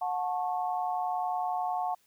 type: tone cluster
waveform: sine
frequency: 728 / 879 / 1096 Hz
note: F#5 / A5 / C#6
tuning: -28 / -2 / -20 cents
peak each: -30 / -34 / -38 dBFS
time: 0.01-1.95 s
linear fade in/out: 10 ms
effects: white hiss -68 dBFS RMS until 2.06 s